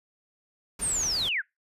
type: noise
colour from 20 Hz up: pink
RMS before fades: -39 dBFS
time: 0.79-1.29 s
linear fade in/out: 5 ms
type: linear sweep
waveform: sine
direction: down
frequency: 9140 to 1396.9 Hz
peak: -25 dBFS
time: 0.81-1.42 s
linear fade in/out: 20 ms
type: clicks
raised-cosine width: 0.2 ms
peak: -21 dBFS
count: 2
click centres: 1.033 / 1.038 s
effects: noise-tail reverb RT60 0.2 s tail -25 dB re dry + resampled to 32000 Hz